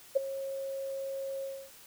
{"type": "tone with ADSR envelope", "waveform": "sine", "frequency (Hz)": 543, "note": "C#5", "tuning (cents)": -36, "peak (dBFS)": -19, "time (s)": [0.15, 1.71], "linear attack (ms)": 17, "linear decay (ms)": 12, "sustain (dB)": -15, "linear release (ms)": 280, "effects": ["white hiss -54 dBFS RMS until 1.86 s"]}